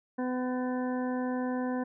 harmonic tone, 252.3 Hz, B3, 37 cents sharp, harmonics 1 / 2 / 3 / 4 / 6 / 7, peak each -30 / -36 / -40 / -42 / -46 / -47 dBFS, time 0.18-1.84 s, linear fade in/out 10 ms, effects none

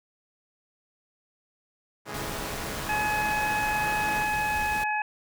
5% pulse chord, A major seventh, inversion none, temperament equal with one note detuned, 110 / 138.59 / 162.54 / 207.7 Hz, A2 / C#3 / E3 / G#3, 0 / 0 / -24 / 0 cents, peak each -29 dBFS, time 2.05-4.27 s, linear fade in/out 50 ms
pink noise, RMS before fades -36 dBFS, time 2.14-4.84 s, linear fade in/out 5 ms
harmonic tone, 847 Hz, G#5, 34 cents sharp, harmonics 1 / 2 / 3, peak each -27 / -30 / -32 dBFS, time 2.89-5.02 s, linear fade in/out 2 ms
effects none

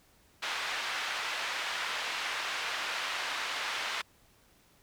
pink band-pass noise, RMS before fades -35 dBFS, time 0.42-4.02 s, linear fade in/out 10 ms, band 1200 to 3600 Hz, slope 12 dB/octave, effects pink hiss -64 dBFS RMS until 4.82 s

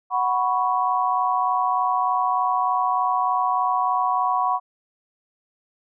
sine chord, F# suspended fourth, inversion none, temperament just, 740 / 986.7 / 1110 Hz, F#5 / B5 / C#6, 0 / -2 / +2 cents, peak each -23 dBFS, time 0.1-4.6 s, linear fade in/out 50 ms, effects none

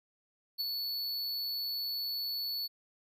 square tone with ADSR envelope, 4435 Hz, C#8, in tune, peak -30 dBFS, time 0.58-2.68 s, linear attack 27 ms, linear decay 14 ms, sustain -4 dB, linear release 24 ms, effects none

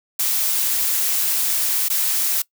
blue noise with dropouts, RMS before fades -20 dBFS, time 0.19-2.42 s, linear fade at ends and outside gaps 5 ms, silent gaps 1.885-1.9 s, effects noise-tail reverb RT60 0.1 s tail -21 dB re dry

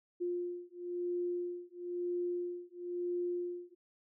sine beating tone pair, 352.1 / 353.1 Hz, F4 / F4, +14 / +19 cents, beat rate 1 Hz, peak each -38 / -38 dBFS, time 0.2-3.75 s, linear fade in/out 20 ms, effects none

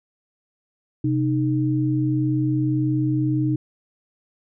sine tone pair together, 129.37 / 307.7 Hz, C3 / D#4, -19 / -19 cents, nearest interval octave + minor third, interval 1500 cents, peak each -21 dBFS, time 1.04-3.56 s, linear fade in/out 5 ms, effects none

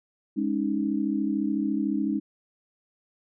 sine chord, Ab suspended fourth, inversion none, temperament equal with one note detuned, 207.1 / 277.2 / 311.1 Hz, Ab3 / Db4 / Eb4, -5 / 0 / 0 cents, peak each -28 dBFS, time 0.36-2.2 s, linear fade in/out 20 ms, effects none

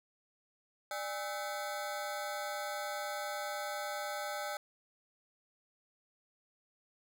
25% pulse ring-modulated tone, 706 Hz, F5, 19 cents sharp, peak -30 dBFS, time 0.91-4.57 s, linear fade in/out 2 ms, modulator 112 Hz, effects none

